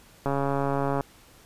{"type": "click train", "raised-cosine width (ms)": 1, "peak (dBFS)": -13, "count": 105, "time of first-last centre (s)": [0.26, 1.008], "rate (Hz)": 139, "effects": ["pink hiss -54 dBFS RMS until 1.45 s", "resampled to 32000 Hz"]}